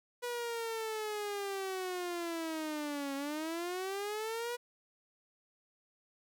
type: linear two-way sweep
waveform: sawtooth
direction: down then up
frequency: 488.6 to 273.7 to 488.6 Hz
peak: -32 dBFS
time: 0.22-4.57 s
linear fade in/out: 20 ms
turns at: 3.15 s
effects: none